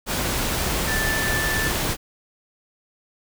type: tone in noise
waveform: sine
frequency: 1760 Hz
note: A6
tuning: in tune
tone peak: -24 dBFS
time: 0.86-1.72 s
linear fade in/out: 50 ms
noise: pink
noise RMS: -24 dBFS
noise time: 0.06-1.97 s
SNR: -3 dB
effects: none